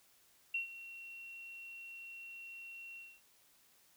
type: tone with ADSR envelope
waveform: sine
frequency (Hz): 2731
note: F7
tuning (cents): -39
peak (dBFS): -32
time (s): 0.54-3.21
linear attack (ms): 6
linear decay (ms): 120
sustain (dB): -15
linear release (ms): 240
effects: white hiss -68 dBFS RMS until 3.96 s